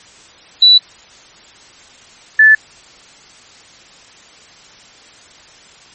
sine tone pair in turn, 3951 / 1745.3 Hz, B7 / A6, 0 / -15 cents, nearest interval octave + major second, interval 1415 cents, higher first, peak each -3 dBFS, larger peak neither, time 0.62-0.78 / 2.39-2.55 s, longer neither, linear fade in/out 5 ms, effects white hiss -42 dBFS RMS until 5.94 s + MP3 32 kbps

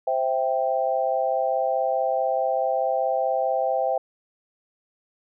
sine chord, C major, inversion none, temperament equal, 523.3 / 659.3 / 784 Hz, C5 / E5 / G5, 0 / 0 / 0 cents, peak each -25 dBFS, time 0.07-3.98 s, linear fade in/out 5 ms, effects none

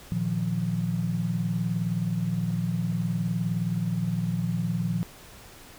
sine chord, Bb suspended fourth, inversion none, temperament just, 116.54 / 155.39 / 174.81 Hz, Bb2 / Eb3 / F3, 0 / -2 / +2 cents, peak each -30 / -31 / -27 dBFS, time 0.12-5.03 s, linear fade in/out 0 ms, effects pink hiss -48 dBFS RMS until 5.78 s

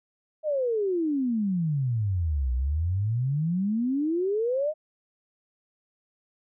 sine exponential two-way sweep, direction down then up, 635 to 60.4 to 635 Hz, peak -23 dBFS, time 0.43-4.74 s, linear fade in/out 50 ms, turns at 2.53 s, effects none

